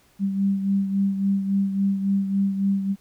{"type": "beating tone pair", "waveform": "sine", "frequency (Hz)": [196, 199.6], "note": ["G3", "G3"], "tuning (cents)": [0, 32], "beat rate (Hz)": 3.6, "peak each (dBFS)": [-20, -28], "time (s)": [0.19, 2.96], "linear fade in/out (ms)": 50, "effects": ["pink hiss -59 dBFS RMS until 3 s"]}